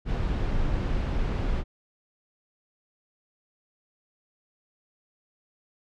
brown noise, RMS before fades -26 dBFS, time 0.05-1.64 s, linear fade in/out 50 ms, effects low-pass 4000 Hz 12 dB/octave

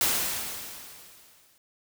white noise with exponential decay, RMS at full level -23 dBFS, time 0.01-1.58 s, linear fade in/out 1 ms, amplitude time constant 340 ms, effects none

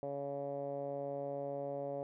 10% pulse tone with low-pass filter, 140.7 Hz, C#3, 26 cents sharp, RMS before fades -40 dBFS, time 0.03-2.03 s, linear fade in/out 0 ms, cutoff 600 Hz, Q 4.7, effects none

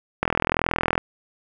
click train, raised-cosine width 0.5 ms, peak -4 dBFS, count 32, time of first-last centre 0.23-0.979 s, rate 41.4 Hz, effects none

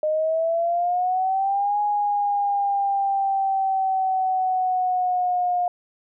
sine exponential two-way sweep, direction up then down, 611 to 830.6 to 711 Hz, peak -19 dBFS, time 0.03-5.68 s, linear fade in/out 2 ms, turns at 1.8 s, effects none

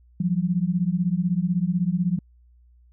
sine beating tone pair, 170 / 186 Hz, F3 / F#3, -46 / +9 cents, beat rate 16 Hz, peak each -23 dBFS, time 0.2-2.19 s, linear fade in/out 5 ms, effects added 60 Hz sine -52 dBFS peak until 2.92 s

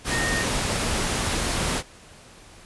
sine tone in noise, 1848 Hz, A#6, 16 cents flat, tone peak -26 dBFS, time 0.09-0.46 s, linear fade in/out 50 ms, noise pink, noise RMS -25 dBFS, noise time 0.04-1.83 s, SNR -4 dB, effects pink hiss -48 dBFS RMS until 2.65 s + resampled to 24000 Hz

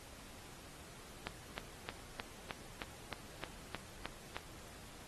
click train, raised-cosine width 0.3 ms, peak -23 dBFS, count 11, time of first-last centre 1.27-4.366 s, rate 3.23 Hz, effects pink hiss -55 dBFS RMS until 5.07 s + AAC 32 kbps

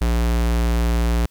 square tone, 58.27 Hz, A#1, in tune, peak -17 dBFS, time 0.01-1.26 s, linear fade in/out 5 ms, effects white hiss -62 dBFS RMS until 1.3 s

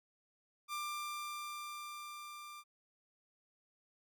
sawtooth tone with level ramp, 1188 Hz, D6, 20 cents sharp, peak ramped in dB -34 to -45 dBFS, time 0.68-2.64 s, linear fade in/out 50 ms, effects none

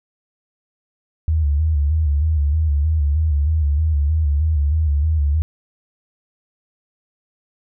sine tone with vibrato, 75.5 Hz, D2, 48 cents sharp, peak -14 dBFS, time 1.28-5.42 s, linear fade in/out 0 ms, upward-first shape square, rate 3.2 Hz, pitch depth 80 cents each way, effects none

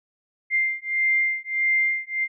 sine beating tone pair, 2098 / 2099.6 Hz, C7 / C7, +4 / +5 cents, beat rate 1.6 Hz, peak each -23 dBFS, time 0.5-2.28 s, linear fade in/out 50 ms, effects none

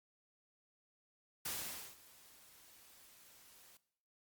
white noise with ADSR envelope, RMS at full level -40 dBFS, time 1.45-3.77 s, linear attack 8 ms, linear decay 490 ms, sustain -22 dB, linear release 3 ms, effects noise-tail reverb RT60 0.7 s tail -18 dB re dry + Opus 48 kbps

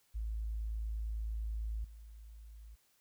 sine tone with level steps, 54.5 Hz, A1, 16 cents flat, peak -35 / -49 dBFS, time 0.14-2.76 s, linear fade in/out 20 ms, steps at 1.84 s, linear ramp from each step 5 ms, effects white hiss -72 dBFS RMS until 3 s

